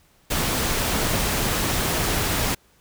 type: noise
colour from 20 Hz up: pink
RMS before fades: -23 dBFS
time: 0.3-2.55 s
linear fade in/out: 10 ms
effects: pink hiss -59 dBFS RMS until 2.8 s